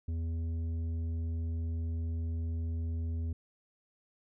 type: tone with tanh clipping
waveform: sine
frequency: 82.41 Hz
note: E2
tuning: in tune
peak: -33 dBFS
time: 0.08-3.33 s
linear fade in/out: 5 ms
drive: 8 dB
effects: none